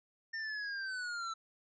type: linear sweep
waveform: square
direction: down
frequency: 1817 to 1318.5 Hz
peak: -38 dBFS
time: 0.33-1.34 s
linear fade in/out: 10 ms
effects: resampled to 16000 Hz